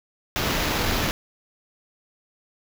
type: noise with sample-and-hold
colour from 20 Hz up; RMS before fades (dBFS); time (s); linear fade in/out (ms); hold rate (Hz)
pink; -24; 0.36-1.11; 0; 8820
effects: none